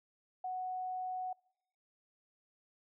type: tone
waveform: sine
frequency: 740 Hz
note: F#5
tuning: in tune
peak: -36 dBFS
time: 0.44-1.33 s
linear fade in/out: 5 ms
effects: noise-tail reverb RT60 0.8 s tail -26 dB re dry

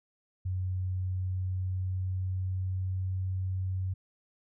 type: tone with pitch glide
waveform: sine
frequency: 92.5 to 93.57 Hz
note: F#2 to F#2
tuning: 0 to +20 cents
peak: -29 dBFS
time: 0.45-3.94 s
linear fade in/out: 10 ms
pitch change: +20 cents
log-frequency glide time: 0.91-3.17 s
effects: none

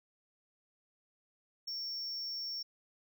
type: tone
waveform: triangle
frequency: 5470 Hz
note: F8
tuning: 37 cents flat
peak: -36 dBFS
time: 1.67-2.63 s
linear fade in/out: 10 ms
effects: none

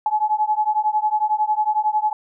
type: beating tone pair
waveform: sine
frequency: 848 / 859 Hz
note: G#5 / A5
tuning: +36 / -42 cents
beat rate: 11 Hz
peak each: -20 dBFS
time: 0.06-2.13 s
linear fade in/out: 2 ms
effects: none

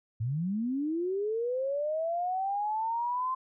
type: linear sweep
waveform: sine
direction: up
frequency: 103.83 to 1046.5 Hz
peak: -28 dBFS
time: 0.2-3.35 s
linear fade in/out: 10 ms
effects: none

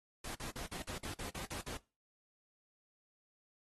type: noise bursts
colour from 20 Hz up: pink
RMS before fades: -44 dBFS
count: 10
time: 0.24-1.772 s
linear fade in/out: 5 ms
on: 110 ms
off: 48 ms
effects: noise-tail reverb RT60 0.3 s tail -21 dB re dry + AAC 32 kbps

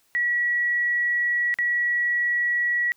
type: tone with dropouts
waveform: sine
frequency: 1929 Hz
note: B6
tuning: 41 cents flat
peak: -20 dBFS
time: 0.15-2.92 s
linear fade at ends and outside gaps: 0 ms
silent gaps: 1.541-1.587 s
effects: white hiss -64 dBFS RMS until 2.96 s

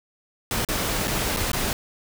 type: noise with dropouts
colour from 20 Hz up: pink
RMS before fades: -25 dBFS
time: 0.51-1.73 s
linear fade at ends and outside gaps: 1 ms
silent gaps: 0.649-0.687 / 1.074-1.078 / 1.364-1.37 / 1.517-1.532 s
effects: none

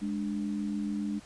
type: tone pair together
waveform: sine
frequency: 207.7 / 294.9 Hz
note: G#3 / D4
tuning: 0 / +7 cents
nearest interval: tritone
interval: 607 cents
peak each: -31 / -35 dBFS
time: 0.01-1.2 s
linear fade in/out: 20 ms
effects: pink hiss -53 dBFS RMS until 1.25 s + resampled to 22050 Hz

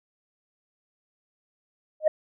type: tone with exponential growth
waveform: sine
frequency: 620 Hz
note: D#5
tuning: 6 cents flat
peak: -11 dBFS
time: 2-2.08 s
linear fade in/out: 5 ms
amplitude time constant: 16 ms
effects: tanh soft clip ceiling -11 dBFS

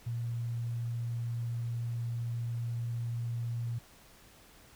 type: tone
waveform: sine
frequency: 117.8 Hz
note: A#2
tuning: 19 cents sharp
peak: -32 dBFS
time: 0.06-3.79 s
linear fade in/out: 10 ms
effects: pink hiss -58 dBFS RMS until 4.75 s

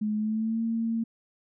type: tone with pitch glide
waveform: sine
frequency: 212.4 to 227.6 Hz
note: G#3 to A#3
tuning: +39 to -41 cents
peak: -25 dBFS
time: 0.01-1.04 s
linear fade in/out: 10 ms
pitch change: +120 cents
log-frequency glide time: 0.16-0.61 s
effects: none

